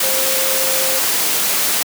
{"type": "tone in noise", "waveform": "sine", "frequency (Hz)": 529, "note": "C5", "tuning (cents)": 19, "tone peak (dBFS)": -23, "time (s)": [0.03, 0.99], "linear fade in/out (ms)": 5, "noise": "white", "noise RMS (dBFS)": -17, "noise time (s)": [0, 1.83], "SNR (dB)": -9, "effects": ["high-pass 200 Hz 12 dB/octave"]}